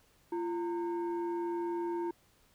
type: tone pair together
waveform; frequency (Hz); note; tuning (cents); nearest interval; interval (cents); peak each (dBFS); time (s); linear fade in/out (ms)
sine; 343.5 / 917; F4 / A#5; -29 / -29; octave + perfect fourth; 1700; -31 / -37; 0.32-2.11; 5
effects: tanh soft clip ceiling -29 dBFS + pink hiss -67 dBFS RMS until 2.54 s